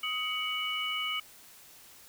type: tone cluster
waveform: sine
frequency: 1259 / 2247 / 2952 Hz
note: D#6 / C#7 / F#7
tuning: +20 / +23 / -5 cents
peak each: -37 / -35 / -33 dBFS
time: 0.03-1.2 s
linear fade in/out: 5 ms
effects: white hiss -54 dBFS RMS until 2.08 s